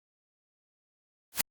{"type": "noise with exponential growth", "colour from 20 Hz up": "white", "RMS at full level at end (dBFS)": -21, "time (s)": [1.32, 1.41], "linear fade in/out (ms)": 2, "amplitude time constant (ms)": 18, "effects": ["Opus 48 kbps"]}